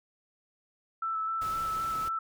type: tone with vibrato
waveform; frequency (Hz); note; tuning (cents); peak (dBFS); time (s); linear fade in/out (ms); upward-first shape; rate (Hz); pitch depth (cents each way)
sine; 1318.5; E6; 0; -29; 1.02-2.19; 5; square; 3.9; 13
type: noise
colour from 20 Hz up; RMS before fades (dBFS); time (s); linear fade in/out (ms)
pink; -44; 1.41-2.09; 10
effects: none